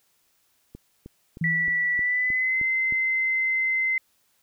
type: click train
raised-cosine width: 3 ms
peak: -27 dBFS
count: 8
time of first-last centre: 0.75-2.924 s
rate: 3.22 Hz
type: tone with exponential decay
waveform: sine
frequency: 164.81 Hz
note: E3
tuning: in tune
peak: -22 dBFS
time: 1.41-2.01 s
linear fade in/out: 5 ms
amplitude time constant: 130 ms
type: tone with pitch glide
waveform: sine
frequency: 1956 to 2065 Hz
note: B6 to C7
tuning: -17 to -23 cents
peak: -21 dBFS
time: 1.44-3.98 s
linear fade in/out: 2 ms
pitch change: +94 cents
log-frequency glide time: 1.96-2.62 s
effects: white hiss -67 dBFS RMS until 4.42 s